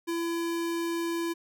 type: tone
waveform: square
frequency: 336.7 Hz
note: E4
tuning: 37 cents sharp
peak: -29 dBFS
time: 0.07-1.34 s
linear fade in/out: 20 ms
effects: none